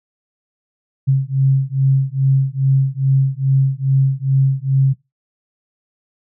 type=beating tone pair; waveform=sine; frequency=133.8 / 136.2 Hz; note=C3 / C#3; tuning=+39 / -30 cents; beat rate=2.4 Hz; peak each=-15 dBFS; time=1.07-4.94 s; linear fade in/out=20 ms; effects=noise-tail reverb RT60 0.2 s tail -20 dB re dry